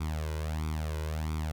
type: tone with flanger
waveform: sawtooth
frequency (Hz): 77.78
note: D#2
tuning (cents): 0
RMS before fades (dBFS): -33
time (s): 0-1.52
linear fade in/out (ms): 10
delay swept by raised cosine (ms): 0.85 to 2.05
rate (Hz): 1.5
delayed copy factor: +0.8
effects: none